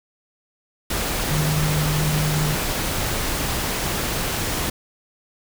sine tone in noise, 152 Hz, D#3, 40 cents flat, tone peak -20 dBFS, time 1.31-2.55 s, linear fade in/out 5 ms, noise pink, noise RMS -24 dBFS, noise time 0.9-4.7 s, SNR +1 dB, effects none

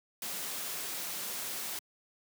white noise, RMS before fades -38 dBFS, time 0.22-1.79 s, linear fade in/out 2 ms, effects high-pass 150 Hz 12 dB/octave

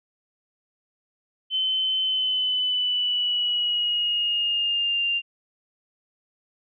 sine tone with pitch glide, 3061 to 2791 Hz, G7 to F7, -42 to -2 cents, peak -21 dBFS, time 1.5-5.22 s, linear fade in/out 50 ms, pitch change -160 cents, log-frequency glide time 2.01-5.03 s, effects none

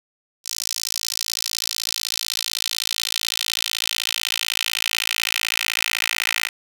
10% pulse tone with high-pass filter sweep, 55.9 Hz, A1, 28 cents sharp, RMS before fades -25 dBFS, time 0.44-6.5 s, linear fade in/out 50 ms, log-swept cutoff 5500 to 2200 Hz, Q 2.4, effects 7-bit

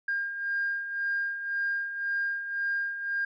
sine beating tone pair, 1607 / 1608.9 Hz, G6 / G6, +43 / +45 cents, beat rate 1.9 Hz, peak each -35 / -28 dBFS, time 0.08-3.25 s, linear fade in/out 5 ms, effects tanh soft clip ceiling -21 dBFS

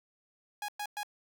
sawtooth tone bursts, 829 Hz, G#5, 3 cents flat, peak -31 dBFS, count 3, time 0.62-1.032 s, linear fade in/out 2 ms, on 64 ms, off 110 ms, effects none

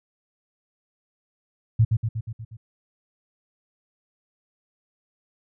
sine tone with echo, 112 Hz, A2, 31 cents sharp, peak -13 dBFS, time 1.79-1.85 s, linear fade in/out 10 ms, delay 120 ms, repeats 6, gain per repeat -4 dB, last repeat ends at 2.57 s, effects none

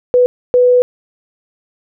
sine tone bursts at uneven times, 495.3 Hz, B4, 5 cents sharp, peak -6 dBFS, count 2, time 0.14-0.26 / 0.54-0.82 s, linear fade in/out 0 ms, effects none

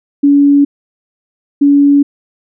sine tone pair in turn, 284.2 / 284.2 Hz, C#4 / C#4, +43 / +43 cents, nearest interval unison, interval 0 cents, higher neither, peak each -4 dBFS, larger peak neither, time 0.23-0.65 / 1.61-2.03 s, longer neither, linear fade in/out 10 ms, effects none

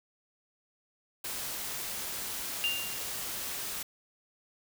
white noise, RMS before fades -37 dBFS, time 1.24-3.83 s, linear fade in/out 5 ms
sine tone with exponential decay, 2794 Hz, F7, in tune, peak -25 dBFS, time 2.64-3.2 s, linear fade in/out 0 ms, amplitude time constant 120 ms
effects none

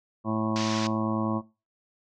harmonic tone, 109.6 Hz, A2, 6 cents flat, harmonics 1 / 2 / 3 / 5 / 6 / 7 / 8 / 9 / 10, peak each -33 / -28 / -32 / -36 / -37 / -41 / -43 / -37 / -36 dBFS, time 0.24-1.42 s, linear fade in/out 50 ms
white band-pass noise, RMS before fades -35 dBFS, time 0.56-0.87 s, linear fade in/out 0 ms, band 1100 to 6200 Hz, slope 48 dB/octave
effects noise-tail reverb RT60 0.3 s tail -21 dB re dry

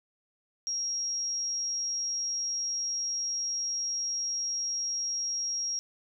sine tone, 5610 Hz, F8, 7 cents sharp, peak -29 dBFS, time 0.67-5.79 s, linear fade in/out 0 ms, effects none

